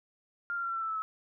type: tone with pitch steps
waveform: sine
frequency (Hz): 1400 / 1384.7 / 1369.6 / 1354.7 / 1339.9 / 1325.2 / 1310.8 / 1296.5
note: F6 / F6 / F6 / E6 / E6 / E6 / E6 / E6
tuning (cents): +4 / -15 / -34 / +47 / +28 / +9 / -10 / -29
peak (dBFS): -31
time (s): 0.5-1.02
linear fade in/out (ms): 0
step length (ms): 65
effects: none